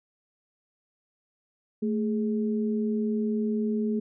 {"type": "tone pair together", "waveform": "sine", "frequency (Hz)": [220, 416], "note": ["A3", "G#4"], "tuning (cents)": [0, 3], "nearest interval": "major seventh", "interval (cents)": 1103, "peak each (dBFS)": [-25, -31], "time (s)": [1.82, 4], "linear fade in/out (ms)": 10, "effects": []}